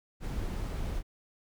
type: noise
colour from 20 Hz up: brown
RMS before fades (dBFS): -34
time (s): 0.2-1.03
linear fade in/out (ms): 50
effects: none